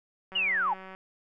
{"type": "click train", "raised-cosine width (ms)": 0.5, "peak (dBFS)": -30, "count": 120, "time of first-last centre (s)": [0.32, 0.95], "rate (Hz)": 189}
{"type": "linear sweep", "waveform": "sine", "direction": "down", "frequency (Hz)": [2960, 760], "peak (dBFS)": -24, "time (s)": [0.35, 0.74], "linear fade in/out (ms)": 10}
{"effects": []}